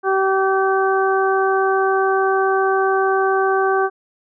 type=harmonic tone; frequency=384.7 Hz; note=G4; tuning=33 cents flat; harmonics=1 / 2 / 3 / 4; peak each=-17 / -20 / -22 / -23 dBFS; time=0.03-3.9 s; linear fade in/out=50 ms; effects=none